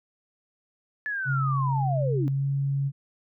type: linear sweep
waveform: sine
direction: down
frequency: 1736 to 264.6 Hz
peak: -27 dBFS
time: 1.06-2.28 s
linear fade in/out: 0 ms
type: tone with pitch glide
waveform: sine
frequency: 135.2 to 138.76 Hz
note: C#3 to C#3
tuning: -43 to +2 cents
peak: -23 dBFS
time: 1.25-2.92 s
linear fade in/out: 50 ms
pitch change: +45 cents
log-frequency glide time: 2.2-2.46 s
effects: none